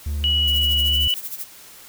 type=tone with vibrato; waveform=triangle; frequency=73.7 Hz; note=D2; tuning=7 cents sharp; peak=-20 dBFS; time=0.06-1.08 s; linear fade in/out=5 ms; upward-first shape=sine; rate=14 Hz; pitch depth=33 cents each way
type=tone with pitch glide; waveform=sine; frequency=2928 to 2960 Hz; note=F#7 to F#7; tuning=-19 to 0 cents; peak=-17 dBFS; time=0.24-1.14 s; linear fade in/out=0 ms; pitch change=+19 cents; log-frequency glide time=0.84-0.96 s
type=noise with tremolo; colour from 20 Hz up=violet; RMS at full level=-28 dBFS; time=0.47-1.45 s; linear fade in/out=10 ms; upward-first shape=triangle; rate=13 Hz; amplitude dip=90%
effects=white hiss -44 dBFS RMS until 1.88 s